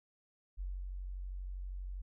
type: tone with ADSR envelope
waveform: sine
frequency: 46.25 Hz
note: F#1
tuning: in tune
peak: -36 dBFS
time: 0.57-2.02 s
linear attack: 34 ms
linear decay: 240 ms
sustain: -3 dB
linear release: 10 ms
effects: none